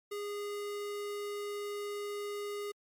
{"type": "tone", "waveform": "square", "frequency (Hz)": 410.4, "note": "G#4", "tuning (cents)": -21, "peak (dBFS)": -37, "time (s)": [0.11, 2.72], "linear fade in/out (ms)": 10, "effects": ["MP3 64 kbps"]}